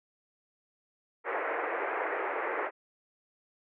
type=band-pass noise; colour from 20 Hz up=pink; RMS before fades=-33 dBFS; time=1.24-2.71 s; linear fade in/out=50 ms; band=360 to 2200 Hz; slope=48 dB/octave; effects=none